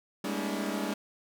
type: tone cluster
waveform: sawtooth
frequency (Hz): 200.3 / 213.8 / 233.8 / 285.9 / 321.2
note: G3 / A3 / A#3 / D4 / E4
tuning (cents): +38 / -49 / +5 / -46 / -45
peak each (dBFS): -31 / -35 / -36 / -32 / -35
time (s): 0.24-0.94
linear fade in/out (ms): 5
effects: none